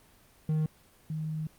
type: tone pair in turn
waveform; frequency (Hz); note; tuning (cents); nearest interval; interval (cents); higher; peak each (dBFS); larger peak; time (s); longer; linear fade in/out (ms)
triangle / sine; 155.56 / 156.32; D#3 / D#3; 0 / +8; unison; 8; second; -23 / -31; first; 0.49-0.66 / 1.1-1.47; second; 2
effects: pink hiss -60 dBFS RMS until 1.58 s + Opus 24 kbps

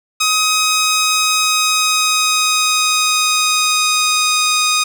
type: tone with pitch glide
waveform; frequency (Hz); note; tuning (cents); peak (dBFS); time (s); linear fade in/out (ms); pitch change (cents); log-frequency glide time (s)
10% pulse; 1261 to 1242.2; D#6 to D#6; +23 to -3; -4; 0.2-4.84; 10; -26; 1.41-4.51
effects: none

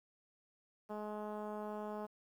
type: tone with low-pass filter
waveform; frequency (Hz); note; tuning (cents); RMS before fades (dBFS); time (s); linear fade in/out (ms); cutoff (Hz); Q
10% pulse; 211; G#3; +28; -43; 0.89-2.07; 20; 930; 0.93
effects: 11-bit

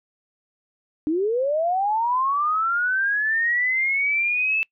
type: linear sweep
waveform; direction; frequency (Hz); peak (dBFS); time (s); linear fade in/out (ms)
sine; up; 293.7 to 2640; -19; 1.07-4.63; 0
effects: noise-tail reverb RT60 0.1 s tail -24 dB re dry

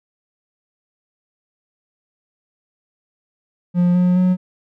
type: tone with pitch steps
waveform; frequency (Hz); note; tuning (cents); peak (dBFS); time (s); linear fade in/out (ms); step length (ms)
triangle; 176.8 / 179.79 / 182.82; F3 / F#3 / F#3; +22 / -49 / -20; -10; 3.74-4.37; 50; 210
effects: none

